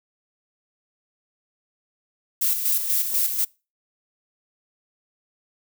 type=noise with tremolo; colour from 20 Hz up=violet; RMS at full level=-21 dBFS; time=2.41-3.45 s; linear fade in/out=10 ms; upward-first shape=square; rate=4.1 Hz; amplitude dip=50%; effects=noise-tail reverb RT60 0.3 s tail -25 dB re dry